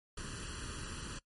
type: noise with comb filter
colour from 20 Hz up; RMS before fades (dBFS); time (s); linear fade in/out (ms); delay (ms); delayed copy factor
pink; -43; 0.17-1.19; 5; 0.68; +0.9
effects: noise-tail reverb RT60 0.1 s tail -21 dB re dry + MP3 48 kbps